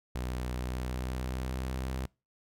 sawtooth tone with pitch glide, 62.2 to 64.84 Hz, B1 to C2, +13 to -15 cents, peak -29 dBFS, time 0.15-2.06 s, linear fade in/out 5 ms, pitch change +72 cents, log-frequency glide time 0.55-1.92 s, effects noise-tail reverb RT60 0.3 s tail -26 dB re dry

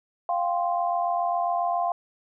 sine chord, F suspended second, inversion none, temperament just, 698.5 / 785.8 / 1047.7 Hz, F5 / G5 / C6, 0 / +4 / +2 cents, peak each -24 / -30 / -30 dBFS, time 0.29-1.92 s, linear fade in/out 2 ms, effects none

